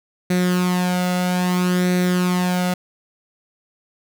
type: tone with flanger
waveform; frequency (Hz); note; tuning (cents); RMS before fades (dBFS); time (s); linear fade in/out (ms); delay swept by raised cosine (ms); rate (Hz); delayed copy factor
sawtooth; 180.4; F#3; -44; -19; 0.3-2.74; 5; 0.49 to 1.46; 0.61; +0.6
effects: none